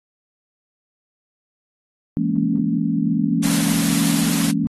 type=chord; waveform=sine; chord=A# half-diminished seventh; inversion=second; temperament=just; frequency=167.82 / 209.8 / 233.1 / 279.7 Hz; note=E3 / G#3 / A#3 / C#4; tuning=+31 / +18 / 0 / +16 cents; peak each=-23 dBFS; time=2.17-4.67 s; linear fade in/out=0 ms
type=noise; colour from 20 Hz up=white; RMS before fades=-24 dBFS; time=3.42-4.52 s; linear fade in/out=20 ms
effects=AAC 32 kbps